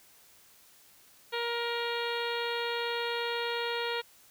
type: harmonic tone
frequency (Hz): 471.3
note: A#4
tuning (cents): +19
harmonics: 1 / 2 / 3 / 4 / 5 / 6 / 7 / 8 / 9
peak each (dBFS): -34 / -37 / -39 / -40 / -41 / -42 / -42 / -43 / -44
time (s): 1.32-4.02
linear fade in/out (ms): 20
effects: white hiss -59 dBFS RMS until 4.3 s